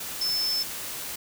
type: tone in noise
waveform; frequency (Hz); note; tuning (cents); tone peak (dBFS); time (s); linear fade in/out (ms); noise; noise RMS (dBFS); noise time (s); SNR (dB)
sine; 5274; E8; 0; -24; 0.21-0.63; 5; white; -35; 0-1.16; +8
effects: none